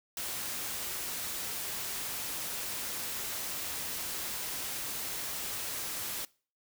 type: noise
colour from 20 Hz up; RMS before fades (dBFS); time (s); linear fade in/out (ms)
white; -37; 0.17-6.25; 2
effects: noise-tail reverb RT60 0.4 s tail -23 dB re dry